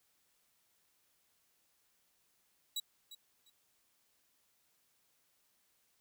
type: tone with echo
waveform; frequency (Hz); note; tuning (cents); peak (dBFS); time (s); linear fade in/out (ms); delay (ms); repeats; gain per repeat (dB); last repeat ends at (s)
sawtooth; 3897; B7; -24; -32; 2.76-2.8; 5; 350; 2; -14; 3.5
effects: white hiss -75 dBFS RMS until 6 s